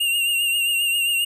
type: tone with vibrato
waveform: square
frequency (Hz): 2794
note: F7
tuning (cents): 0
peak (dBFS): -19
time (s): 0-1.25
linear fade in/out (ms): 10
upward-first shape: triangle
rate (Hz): 7.5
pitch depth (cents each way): 48
effects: none